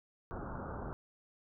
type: low-pass noise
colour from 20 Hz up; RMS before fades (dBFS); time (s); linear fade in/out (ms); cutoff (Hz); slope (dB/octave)
pink; -42; 0.31-0.93; 0; 1500; 96
effects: none